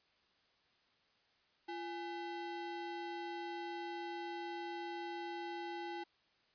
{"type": "ring-modulated tone", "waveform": "square", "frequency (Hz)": 587.3, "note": "D5", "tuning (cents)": 0, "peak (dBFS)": -39, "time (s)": [1.68, 6.04], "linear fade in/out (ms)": 10, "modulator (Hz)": 243, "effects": ["white hiss -73 dBFS RMS until 6.54 s", "resampled to 11025 Hz"]}